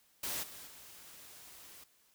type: noise with level steps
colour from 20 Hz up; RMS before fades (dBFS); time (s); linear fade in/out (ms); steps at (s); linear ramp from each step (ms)
white; -38 / -50 / -54; 0.23-1.84; 5; 0.42 / 0.66; 20
effects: white hiss -69 dBFS RMS until 2.14 s